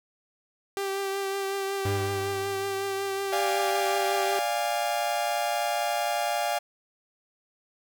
sawtooth tone with vibrato, 392 Hz, G4, in tune, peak -24 dBFS, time 0.77-4.39 s, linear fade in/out 0 ms, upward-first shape triangle, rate 5.4 Hz, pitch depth 23 cents each way
45% pulse tone with exponential decay, 100.1 Hz, G2, 37 cents sharp, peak -26 dBFS, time 1.85-3.42 s, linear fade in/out 5 ms, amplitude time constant 340 ms
40% pulse chord, D diminished, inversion none, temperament equal with one note detuned, 587.3 / 698.5 / 822.5 Hz, D5 / F5 / Ab5, 0 / 0 / -17 cents, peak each -31 / -28 / -29 dBFS, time 3.32-6.59 s, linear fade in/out 10 ms
effects none

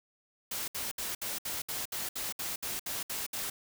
white noise bursts, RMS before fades -36 dBFS, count 13, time 0.51-3.5 s, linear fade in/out 5 ms, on 170 ms, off 65 ms, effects none

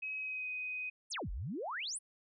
sine tone with pitch glide, 2547 to 2505 Hz, D#7 to D#7, +40 to +11 cents, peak -37 dBFS, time 0.02-0.9 s, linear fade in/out 10 ms, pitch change -29 cents, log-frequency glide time 0.17-0.48 s
sine exponential two-way sweep, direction down then up, 10548 to 39.52 to 10548 Hz, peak -37 dBFS, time 1.1-1.99 s, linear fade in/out 20 ms, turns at 1.31 s
effects none

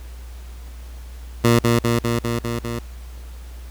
15% pulse tone with echo, 117.7 Hz, A#2, 17 cents sharp, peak -6 dBFS, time 1.44-1.59 s, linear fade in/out 5 ms, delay 200 ms, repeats 6, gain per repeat -2 dB, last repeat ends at 2.79 s, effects added 60 Hz sine -33 dBFS peak until 3.7 s + pink hiss -48 dBFS RMS until 3.7 s

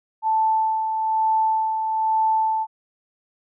sine tone with tremolo, 880 Hz, A5, in tune, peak -16 dBFS, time 0.22-2.67 s, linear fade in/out 50 ms, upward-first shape sine, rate 1.1 Hz, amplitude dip 45%, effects none

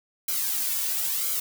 blue noise with flanger, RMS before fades -27 dBFS, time 0.28-1.4 s, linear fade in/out 5 ms, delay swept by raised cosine 1.1 to 2.5 ms, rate 1 Hz, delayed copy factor -0.75, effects none

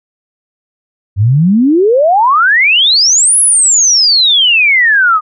sine exponential two-way sweep, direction up then down, 93.7 to 10920 to 1212 Hz, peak -5 dBFS, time 1.16-5.21 s, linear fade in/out 50 ms, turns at 3.39 s, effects none

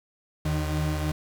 35% pulse tone pair together, 77.78 / 152.45 Hz, D#2 / D#3, 0 / -35 cents, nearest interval octave, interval 1165 cents, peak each -26 / -26 dBFS, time 0.45-1.12 s, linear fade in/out 5 ms, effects 9-bit

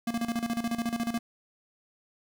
square tone with tremolo, 233.1 Hz, A#3, in tune, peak -27 dBFS, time 0.07-1.19 s, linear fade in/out 5 ms, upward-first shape square, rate 14 Hz, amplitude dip 75%, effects none

